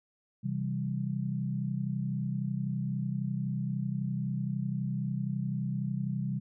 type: chord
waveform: sine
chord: C major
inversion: none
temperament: equal with one note detuned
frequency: 132.18 / 164.81 / 196 Hz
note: C3 / E3 / G3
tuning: +18 / 0 / 0 cents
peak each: -33 / -36 / -34 dBFS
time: 0.43-6.4 s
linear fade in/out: 20 ms
effects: none